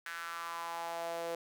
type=tone with high-pass filter sweep; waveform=sawtooth; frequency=168.3 Hz; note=E3; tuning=36 cents sharp; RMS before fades=-40 dBFS; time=0.06-1.35 s; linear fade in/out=2 ms; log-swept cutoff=1600 to 520 Hz; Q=4.1; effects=none